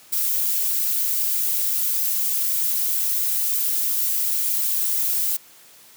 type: noise with flanger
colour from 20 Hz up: violet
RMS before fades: -22 dBFS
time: 0.12-5.37 s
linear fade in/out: 10 ms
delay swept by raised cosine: 1.1 to 5.3 ms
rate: 2.9 Hz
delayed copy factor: -0.55
effects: white hiss -49 dBFS RMS until 5.96 s + high-pass 100 Hz 12 dB/octave